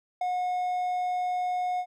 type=tone with ADSR envelope; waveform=triangle; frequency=725 Hz; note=F#5; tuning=35 cents flat; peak=-22 dBFS; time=0.21-1.86 s; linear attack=5 ms; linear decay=6 ms; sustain=-2 dB; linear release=66 ms; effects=none